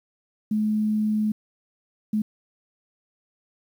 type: tone bursts at uneven times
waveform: sine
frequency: 213.9 Hz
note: A3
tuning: 49 cents flat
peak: -20 dBFS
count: 2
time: 0.51-1.32 / 2.13-2.22 s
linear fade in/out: 5 ms
effects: 9-bit